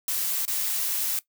blue noise with dropouts, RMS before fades -27 dBFS, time 0.08-1.19 s, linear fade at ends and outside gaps 1 ms, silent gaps 0.452-0.479 s, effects noise-tail reverb RT60 0.1 s tail -18 dB re dry

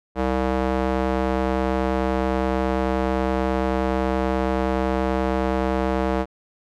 square tone with band-pass filter, 64.7 Hz, C2, 19 cents flat, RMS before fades -22 dBFS, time 0.15-6.26 s, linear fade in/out 50 ms, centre 600 Hz, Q 0.83, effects none

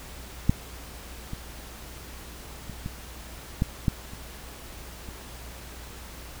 clicks, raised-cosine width 5 ms, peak -6 / -21 / -24 / -19 / -10 / -9 / -29 / -28 dBFS, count 8, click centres 0.495 / 1.334 / 2.697 / 2.861 / 3.621 / 3.882 / 4.135 / 5.088 s, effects added 60 Hz sine -44 dBFS peak until 6.4 s + pink hiss -44 dBFS RMS until 6.4 s

